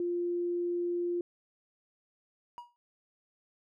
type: tone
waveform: sine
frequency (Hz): 349.2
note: F4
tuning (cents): 0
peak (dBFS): -29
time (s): 0-1.21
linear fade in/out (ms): 2
type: tone with exponential decay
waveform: triangle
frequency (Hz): 960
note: B5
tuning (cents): -49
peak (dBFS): -36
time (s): 2.58-2.76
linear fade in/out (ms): 0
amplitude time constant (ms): 37
effects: none